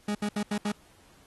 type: tone bursts at uneven times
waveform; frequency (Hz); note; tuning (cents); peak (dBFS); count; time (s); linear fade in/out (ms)
40% pulse; 207.5; G#3; -1; -26; 5; 0.08-0.15 / 0.22-0.29 / 0.36-0.43 / 0.51-0.58 / 0.65-0.72; 5
effects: pink hiss -60 dBFS RMS until 1.26 s + AAC 32 kbps